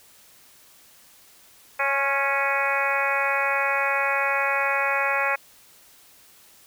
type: harmonic tone with a mistuned harmonic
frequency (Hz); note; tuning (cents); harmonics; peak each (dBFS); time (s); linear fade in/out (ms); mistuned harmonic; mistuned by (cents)
277.2; C#4; 0; 2 / 3 / 4 / 5 / 6 / 7 / 8 / 9; -29 / -29 / -29 / -29 / -29 / -29 / -29 / -29; 1.79-5.36; 10; 4; -24
effects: white hiss -53 dBFS RMS until 6.66 s